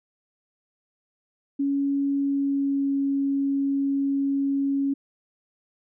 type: tone with pitch glide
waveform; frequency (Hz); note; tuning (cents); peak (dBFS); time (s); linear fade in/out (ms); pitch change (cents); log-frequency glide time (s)
sine; 279.2 to 276.8; C#4 to C#4; +13 to -2; -21; 1.59-4.94; 10; -15; 2.16-2.95
effects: none